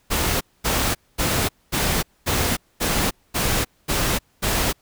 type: noise bursts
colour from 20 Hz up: pink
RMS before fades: -21 dBFS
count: 9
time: 0.1-4.73 s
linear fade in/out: 20 ms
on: 310 ms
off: 230 ms
effects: pink hiss -62 dBFS RMS until 4.81 s